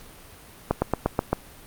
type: slowing click train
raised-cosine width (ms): 1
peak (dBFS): -6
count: 6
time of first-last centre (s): 0.71-1.33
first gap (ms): 110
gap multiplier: 1.06
effects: pink hiss -47 dBFS RMS until 1.66 s + Opus 48 kbps